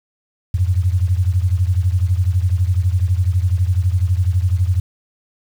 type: beating tone pair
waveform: sine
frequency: 87.4 / 99.4 Hz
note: F2 / G2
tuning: +2 / +25 cents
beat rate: 12 Hz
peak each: -15 / -18 dBFS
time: 0.54-4.8 s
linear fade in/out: 5 ms
effects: 7-bit